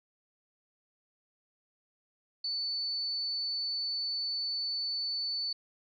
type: tone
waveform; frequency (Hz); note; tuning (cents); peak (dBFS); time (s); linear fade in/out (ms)
sine; 4490; C#8; +21; -31; 2.44-5.53; 5
effects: none